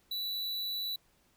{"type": "tone", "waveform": "square", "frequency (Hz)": 3951, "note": "B7", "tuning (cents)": 0, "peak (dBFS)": -34, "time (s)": [0.11, 0.96], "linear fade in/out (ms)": 5, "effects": ["pink hiss -69 dBFS RMS until 1.36 s"]}